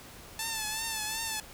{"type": "tone with vibrato", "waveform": "5% pulse", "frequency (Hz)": 880, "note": "A5", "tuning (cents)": 0, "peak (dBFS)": -20, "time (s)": [0.39, 1.4], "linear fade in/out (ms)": 2, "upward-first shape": "triangle", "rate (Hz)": 2.7, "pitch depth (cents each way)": 64, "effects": ["pink hiss -49 dBFS RMS until 1.53 s"]}